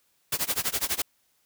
white noise with tremolo, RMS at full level -25 dBFS, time 0.32-1.02 s, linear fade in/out 5 ms, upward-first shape sine, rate 12 Hz, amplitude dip 95%, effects white hiss -69 dBFS RMS until 1.45 s

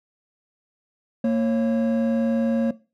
triangle tone pair together, 230 / 547 Hz, A#3 / C#5, -23 / -23 cents, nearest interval octave + minor third, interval 1500 cents, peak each -16 / -22 dBFS, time 1.24-2.71 s, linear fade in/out 5 ms, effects noise-tail reverb RT60 0.3 s tail -19 dB re dry + tanh soft clip ceiling -13 dBFS

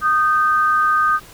sine tone pair together, 1232.6 / 1553 Hz, D#6 / G6, -17 / -17 cents, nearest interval major third, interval 400 cents, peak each -14 / -19 dBFS, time 0.01-1.2 s, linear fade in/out 50 ms, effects pink hiss -42 dBFS RMS until 1.33 s

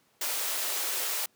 white high-pass noise, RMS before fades -31 dBFS, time 0.21-1.26 s, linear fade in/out 5 ms, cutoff 370 Hz, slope 24 dB/octave, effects pink hiss -67 dBFS RMS until 1.35 s + high-pass 150 Hz 12 dB/octave

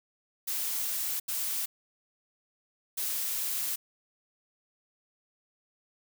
blue noise bursts at uneven times, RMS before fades -32 dBFS, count 3, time 0.47-1.2 / 1.28-1.66 / 2.97-3.76 s, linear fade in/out 10 ms, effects none

